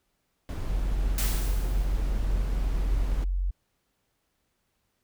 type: noise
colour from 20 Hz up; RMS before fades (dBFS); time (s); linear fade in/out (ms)
brown; -33; 0.49-3.24; 0
type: tone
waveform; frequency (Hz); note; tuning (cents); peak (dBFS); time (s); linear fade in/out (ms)
sine; 45.32; F#1; -35; -24; 0.69-3.51; 10
type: noise with exponential decay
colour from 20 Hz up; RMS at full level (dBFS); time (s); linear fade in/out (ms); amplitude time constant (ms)
white; -30; 1.18-2.2; 2; 220
effects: pink hiss -75 dBFS RMS until 5.03 s